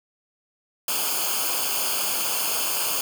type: noise with comb filter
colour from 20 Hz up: white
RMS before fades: -25 dBFS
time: 0.88-3.01 s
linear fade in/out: 2 ms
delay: 0.52 ms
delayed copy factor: -0.85
effects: none